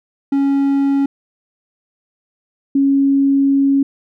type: tone pair in turn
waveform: triangle / sine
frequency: 277.2 / 275.8 Hz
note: C#4 / C#4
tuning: 0 / -9 cents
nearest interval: unison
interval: 9 cents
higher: first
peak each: -10 dBFS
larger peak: neither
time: 0.32-1.06 / 2.75-3.83 s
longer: second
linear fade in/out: 5 ms
effects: none